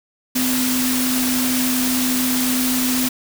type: tone in noise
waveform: sine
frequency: 253.9 Hz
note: B3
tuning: 48 cents sharp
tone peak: -19 dBFS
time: 0.35-3.09 s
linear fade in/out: 10 ms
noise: white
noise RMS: -22 dBFS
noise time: 0.35-3.09 s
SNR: 0 dB
effects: none